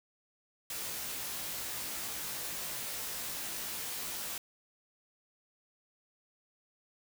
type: noise with comb filter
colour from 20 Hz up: white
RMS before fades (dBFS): -39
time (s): 0.7-4.38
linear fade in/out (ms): 2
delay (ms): 18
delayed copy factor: +0.95
effects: none